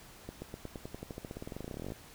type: accelerating click train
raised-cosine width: 2 ms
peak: -27 dBFS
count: 30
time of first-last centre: 0.29-1.921 s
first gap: 130 ms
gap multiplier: 0.93
effects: pink hiss -54 dBFS RMS until 2.14 s